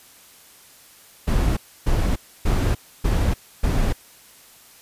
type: noise bursts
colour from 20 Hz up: brown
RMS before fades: -19 dBFS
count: 5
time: 1.27-3.93 s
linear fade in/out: 10 ms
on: 300 ms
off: 290 ms
effects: white hiss -49 dBFS RMS until 4.81 s + resampled to 32000 Hz